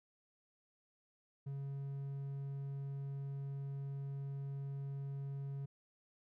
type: tone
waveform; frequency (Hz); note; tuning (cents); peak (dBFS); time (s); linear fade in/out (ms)
triangle; 138.59; C#3; 0; -38; 1.46-5.66; 10
effects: none